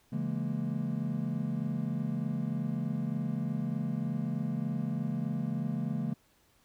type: chord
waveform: triangle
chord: A# half-diminished seventh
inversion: first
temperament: just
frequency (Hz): 139.85 / 167.82 / 209.8 / 233.1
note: C#3 / E3 / G#3 / A#3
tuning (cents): +16 / +31 / +18 / 0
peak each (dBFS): -34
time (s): 0.12-6.14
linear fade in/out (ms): 10
effects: pink hiss -67 dBFS RMS until 6.64 s